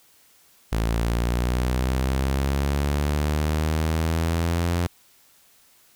sawtooth linear sweep, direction up, 55 to 87.31 Hz, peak -17 dBFS, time 0.72-4.87 s, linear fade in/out 5 ms, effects white hiss -57 dBFS RMS until 5.95 s

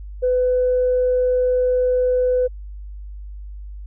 sine tone, 502 Hz, B4, 28 cents sharp, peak -14 dBFS, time 0.22-2.48 s, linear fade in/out 20 ms, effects tanh soft clip ceiling -10 dBFS + added 50 Hz sine -31 dBFS peak until 3.86 s

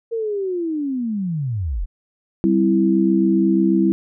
sine linear sweep, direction down, 466.2 to 33.31 Hz, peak -20 dBFS, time 0.11-1.86 s, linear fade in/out 20 ms
sine chord, C major, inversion second, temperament equal with one note detuned, 195.21 / 261.6 / 329.6 Hz, G3 / C4 / E4, -7 / 0 / 0 cents, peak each -17 / -22 / -16 dBFS, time 2.44-3.92 s, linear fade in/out 0 ms
effects none

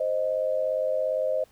sine tone pair together, 523.3 / 620.7 Hz, C5 / D#5, 0 / -4 cents, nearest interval minor third, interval 296 cents, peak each -26 dBFS, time 0-1.44 s, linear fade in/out 5 ms, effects pink hiss -61 dBFS RMS until 1.51 s

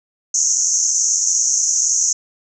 white band-pass noise, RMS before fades -17 dBFS, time 0.34-2.13 s, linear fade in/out 5 ms, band 5900 to 6900 Hz, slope 96 dB/octave, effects none

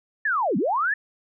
sine linear two-way sweep, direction down then up, 1800 to 164.81 to 1800 Hz, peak -20 dBFS, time 0.25-0.94 s, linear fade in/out 5 ms, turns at 0.57 s, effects none

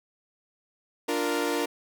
sawtooth chord, Bb major, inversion first, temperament equal, 293.7 / 349.2 / 466.2 Hz, D4 / F4 / Bb4, 0 / 0 / 0 cents, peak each -26 / -27 / -25 dBFS, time 1.08-1.66 s, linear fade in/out 10 ms, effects none

